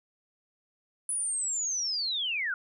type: linear sweep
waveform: sine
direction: down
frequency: 10020 to 1396 Hz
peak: -28 dBFS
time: 1.09-2.54 s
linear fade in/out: 2 ms
effects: none